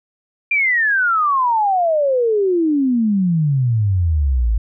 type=exponential sweep; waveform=sine; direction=down; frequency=2411 to 51.91 Hz; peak=-13 dBFS; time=0.51-4.58 s; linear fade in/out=5 ms; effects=none